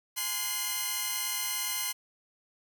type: tone cluster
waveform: 5% pulse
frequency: 827 / 1031 / 1436 / 2099 / 2915 Hz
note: G#5 / C6 / F6 / C7 / F#7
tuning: -8 / -26 / +48 / +5 / -26 cents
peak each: -30 / -24 / -31 / -24 / -28 dBFS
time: 0.16-1.93 s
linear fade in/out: 20 ms
effects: none